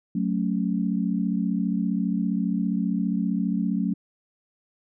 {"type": "chord", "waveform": "sine", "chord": "F# minor", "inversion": "none", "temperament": "equal", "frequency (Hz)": [185, 220, 277.2], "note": ["F#3", "A3", "C#4"], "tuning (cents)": [0, 0, 0], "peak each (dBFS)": [-25, -26, -29], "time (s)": [0.15, 3.94], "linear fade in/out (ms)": 5, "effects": []}